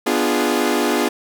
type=chord; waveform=sawtooth; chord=B diminished seventh; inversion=none; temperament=equal with one note detuned; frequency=246.9 / 297.1 / 349.2 / 415.3 Hz; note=B3 / D4 / F4 / Ab4; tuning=0 / +20 / 0 / 0 cents; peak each=-18 dBFS; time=0.06-1.09 s; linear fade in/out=10 ms; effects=none